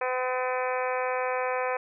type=harmonic tone with a mistuned harmonic; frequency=254.1 Hz; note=B3; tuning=49 cents sharp; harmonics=2 / 3 / 4 / 5 / 6 / 7 / 8 / 9 / 10; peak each=-29 / -33 / -33 / -37 / -39 / -38 / -43 / -39 / -41 dBFS; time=0.01-1.77 s; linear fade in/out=5 ms; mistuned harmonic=10; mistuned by=-25 cents; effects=none